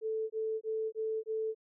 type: tone bursts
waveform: sine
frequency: 440 Hz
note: A4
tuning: in tune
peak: -31 dBFS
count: 5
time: 0.01-1.548 s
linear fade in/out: 50 ms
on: 290 ms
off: 22 ms
effects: none